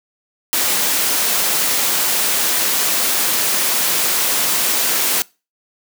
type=noise; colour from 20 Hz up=white; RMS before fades=-17 dBFS; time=0.53-5.22 s; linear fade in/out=0 ms; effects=noise-tail reverb RT60 0.3 s tail -24 dB re dry + high-pass 200 Hz 12 dB/octave